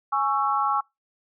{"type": "chord", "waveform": "sine", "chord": "C# minor", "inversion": "second", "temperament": "just", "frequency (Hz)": [831.5, 1108.7, 1330.5], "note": ["G#5", "C#6", "E6"], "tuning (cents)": [2, 0, 16], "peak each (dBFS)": [-25, -24, -26], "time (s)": [0.12, 0.81], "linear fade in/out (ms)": 10, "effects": ["noise-tail reverb RT60 0.2 s tail -25 dB re dry"]}